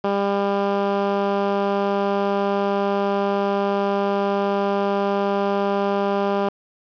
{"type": "tone with band-pass filter", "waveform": "10% pulse", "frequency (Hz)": 199.7, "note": "G3", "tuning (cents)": 32, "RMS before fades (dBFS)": -21, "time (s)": [0.04, 6.49], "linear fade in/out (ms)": 5, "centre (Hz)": 420, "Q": 0.54, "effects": ["resampled to 11025 Hz", "7-bit"]}